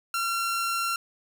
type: tone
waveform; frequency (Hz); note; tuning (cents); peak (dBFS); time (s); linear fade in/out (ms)
sawtooth; 1367; F6; -37; -22; 0.14-0.96; 2
effects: none